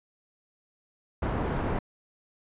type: low-pass noise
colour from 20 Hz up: pink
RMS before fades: -29 dBFS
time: 1.22-1.79 s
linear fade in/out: 5 ms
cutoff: 1200 Hz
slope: 12 dB/octave
effects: resampled to 8000 Hz